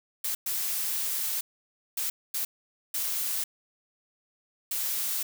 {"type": "noise bursts at uneven times", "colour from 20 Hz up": "blue", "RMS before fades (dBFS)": -30, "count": 6, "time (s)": [[0.24, 0.35], [0.46, 1.41], [1.97, 2.1], [2.34, 2.45], [2.94, 3.44], [4.71, 5.23]], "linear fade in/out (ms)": 5, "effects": []}